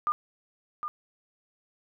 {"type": "tone with echo", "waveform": "sine", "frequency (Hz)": 1208, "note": "D6", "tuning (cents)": 48, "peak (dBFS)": -23, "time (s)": [0.07, 0.12], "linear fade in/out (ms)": 0, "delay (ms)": 760, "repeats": 1, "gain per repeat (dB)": -7, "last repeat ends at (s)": 0.88, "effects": []}